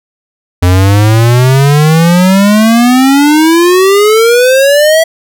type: exponential sweep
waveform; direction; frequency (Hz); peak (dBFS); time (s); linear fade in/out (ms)
square; up; 87.7 to 659.3; -4; 0.62-5.04; 10
effects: none